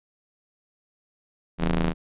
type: ring-modulated tone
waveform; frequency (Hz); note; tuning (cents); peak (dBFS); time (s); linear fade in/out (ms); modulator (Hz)
sawtooth; 81.2; E2; -26; -14; 1.58-1.94; 50; 95.3
effects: resampled to 8000 Hz